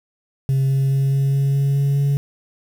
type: tone with pitch steps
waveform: sine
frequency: 134.8 / 135.66 / 136.52 / 137.39 / 138.27 / 139.15 / 140.04 / 140.93 Hz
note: C#3 / C#3 / C#3 / C#3 / C#3 / C#3 / C#3 / C#3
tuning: -48 / -37 / -26 / -15 / -4 / +7 / +18 / +29 cents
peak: -12 dBFS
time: 0.49-2.17 s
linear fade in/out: 0 ms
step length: 210 ms
effects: tanh soft clip ceiling -14 dBFS + 7-bit